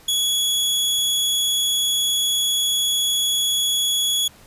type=tone; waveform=sawtooth; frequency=3367 Hz; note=G#7; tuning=23 cents sharp; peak=-15 dBFS; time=0.08-4.28 s; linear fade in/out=5 ms; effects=pink hiss -49 dBFS RMS until 4.46 s + resampled to 32000 Hz